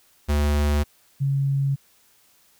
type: tone pair in turn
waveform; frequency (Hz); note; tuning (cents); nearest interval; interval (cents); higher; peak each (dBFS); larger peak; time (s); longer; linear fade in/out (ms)
square / sine; 73.42 / 138.2; D2 / C#3; 0 / -5; major seventh; 1095; second; -19; neither; 0.28-0.84 / 1.2-1.76; neither; 20
effects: white hiss -59 dBFS RMS until 2.59 s

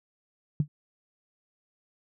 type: tone with exponential decay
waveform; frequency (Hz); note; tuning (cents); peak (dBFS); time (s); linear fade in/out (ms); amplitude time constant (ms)
sine; 147.9; D3; +13; -17; 0.6-0.68; 2; 16
effects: none

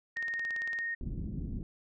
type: tone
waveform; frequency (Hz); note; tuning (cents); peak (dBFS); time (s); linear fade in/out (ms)
sine; 1853; A#6; -11; -32; 0.16-0.95; 10
type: click train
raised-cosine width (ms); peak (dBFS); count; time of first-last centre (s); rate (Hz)
0.2; -28; 12; 0.17-0.788; 17.8
type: low-pass noise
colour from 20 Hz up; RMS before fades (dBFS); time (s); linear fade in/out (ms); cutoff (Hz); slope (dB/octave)
pink; -37; 1.01-1.63; 2; 260; 24
effects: none

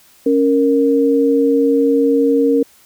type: tone pair together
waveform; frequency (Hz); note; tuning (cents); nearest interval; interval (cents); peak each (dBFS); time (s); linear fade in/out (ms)
sine; 277.2 / 465.2; C#4 / A#4; 0 / -4; major sixth; 896; -13; 0.26-2.63; 5
effects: white hiss -49 dBFS RMS until 2.85 s

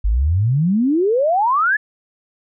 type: exponential sweep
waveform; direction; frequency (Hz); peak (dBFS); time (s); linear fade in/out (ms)
sine; up; 47.25 to 1761; -13; 0.04-1.77; 10
effects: none

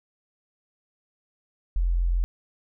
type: tone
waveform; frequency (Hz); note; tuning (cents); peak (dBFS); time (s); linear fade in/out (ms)
sine; 43.4; F1; -10; -20; 1.76-2.24; 0
effects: none

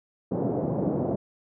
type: band-pass noise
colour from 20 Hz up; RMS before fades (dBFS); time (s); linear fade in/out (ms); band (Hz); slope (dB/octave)
pink; -27; 0.31-1.16; 10; 130 to 640; 24
effects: none

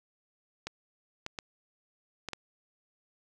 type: clicks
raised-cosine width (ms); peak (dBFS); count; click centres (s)
0.2; -19; 5; 0.67 / 1.264 / 1.388 / 2.287 / 2.333
effects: none

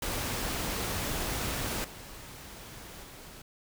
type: noise with level steps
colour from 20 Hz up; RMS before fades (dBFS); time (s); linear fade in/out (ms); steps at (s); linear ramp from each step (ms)
pink; -33 / -46 / -48; 0.02-3.42; 5; 1.84 / 3.03; 5
effects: none

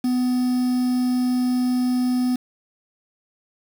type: tone with quantisation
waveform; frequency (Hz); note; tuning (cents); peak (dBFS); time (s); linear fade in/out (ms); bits
triangle; 250.3; B3; +23; -16; 0.04-2.36; 5; 6
effects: none

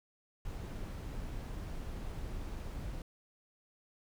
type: noise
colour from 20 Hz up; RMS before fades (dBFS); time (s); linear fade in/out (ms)
brown; -41; 0.45-3.02; 2
effects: none

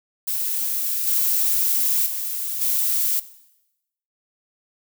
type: noise with level steps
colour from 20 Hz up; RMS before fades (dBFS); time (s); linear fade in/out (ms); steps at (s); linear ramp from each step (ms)
violet; -24 / -20 / -27 / -21; 0.27-3.2; 10; 1.07 / 2.06 / 2.61; 5
effects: noise-tail reverb RT60 0.9 s tail -17 dB re dry

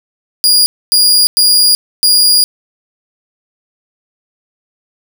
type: tone bursts at uneven times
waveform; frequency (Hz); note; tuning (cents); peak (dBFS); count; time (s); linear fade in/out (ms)
sawtooth; 4853; D#8; -44; -3; 4; 0.44-0.66 / 0.92-1.27 / 1.37-1.75 / 2.03-2.44; 0
effects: none

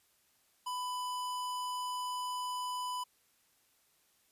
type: tone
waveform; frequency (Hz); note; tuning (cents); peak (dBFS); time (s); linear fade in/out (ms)
square; 997; B5; +16; -36; 0.66-3.04; 10
effects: white hiss -71 dBFS RMS until 4.31 s + resampled to 32000 Hz

